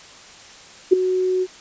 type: tone with ADSR envelope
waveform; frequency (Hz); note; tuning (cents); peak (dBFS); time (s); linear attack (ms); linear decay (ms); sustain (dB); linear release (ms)
sine; 370; F#4; 0; -5; 0.91-1.47; 21; 9; -12; 47
effects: white hiss -43 dBFS RMS until 1.6 s + resampled to 16000 Hz